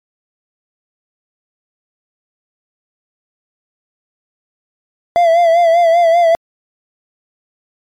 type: tone with vibrato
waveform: triangle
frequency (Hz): 677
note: E5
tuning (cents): +46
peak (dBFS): -5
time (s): 5.16-6.35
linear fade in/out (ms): 0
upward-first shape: sine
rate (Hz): 5.1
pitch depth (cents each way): 58
effects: MP3 96 kbps